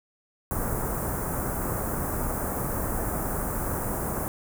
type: band-stop noise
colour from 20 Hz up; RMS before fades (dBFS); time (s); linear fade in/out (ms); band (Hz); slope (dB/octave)
pink; -29; 0.51-4.28; 0; 1400 to 9100; 24
effects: none